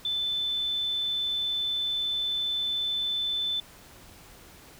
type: tone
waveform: sine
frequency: 3520 Hz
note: A7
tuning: in tune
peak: -26 dBFS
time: 0.05-3.6 s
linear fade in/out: 2 ms
effects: pink hiss -51 dBFS RMS until 4.79 s